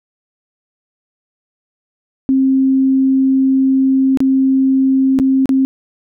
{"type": "tone with dropouts", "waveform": "sine", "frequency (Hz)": 266, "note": "C4", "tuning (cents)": 29, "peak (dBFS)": -9, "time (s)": [2.29, 5.65], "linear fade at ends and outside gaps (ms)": 0, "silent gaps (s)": [[4.173, 4.204], [5.189, 5.198], [5.457, 5.492]], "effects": []}